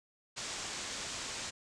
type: low-pass noise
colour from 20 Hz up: white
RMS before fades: -41 dBFS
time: 0.36-1.51 s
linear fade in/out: 20 ms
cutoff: 8000 Hz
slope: 48 dB/octave
effects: none